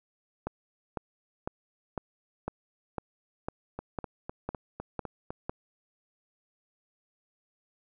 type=two click trains; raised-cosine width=1 ms; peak=-22 / -18 dBFS; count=7 / 11; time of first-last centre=3.79-5.305 / 0.47-5.495 s; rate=3.96 / 1.99 Hz; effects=none